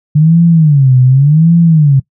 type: tone with vibrato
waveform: sine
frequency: 146.9 Hz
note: D3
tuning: 1 cent sharp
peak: -3 dBFS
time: 0.15-2 s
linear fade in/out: 10 ms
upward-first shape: sine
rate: 0.88 Hz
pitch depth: 250 cents each way
effects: noise-tail reverb RT60 0.1 s tail -21 dB re dry